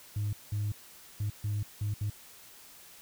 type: tone bursts at uneven times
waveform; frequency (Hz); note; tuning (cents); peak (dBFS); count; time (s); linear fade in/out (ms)
sine; 103.83; G#2; 0; -27; 6; 0.16-0.33 / 0.52-0.72 / 1.2-1.3 / 1.44-1.63 / 1.81-1.94 / 2.01-2.1; 5
effects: tanh soft clip ceiling -27 dBFS + white hiss -53 dBFS RMS until 3.01 s